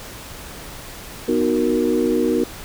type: chord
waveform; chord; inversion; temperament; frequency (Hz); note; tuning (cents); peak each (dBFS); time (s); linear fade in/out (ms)
sine; B major seventh; none; equal; 246.9 / 311.1 / 370 / 466.2; B3 / D#4 / F#4 / A#4; 0 / 0 / 0 / 0; -21; 1.28-2.44; 5
effects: tanh soft clip ceiling -5 dBFS + pink hiss -36 dBFS RMS until 2.64 s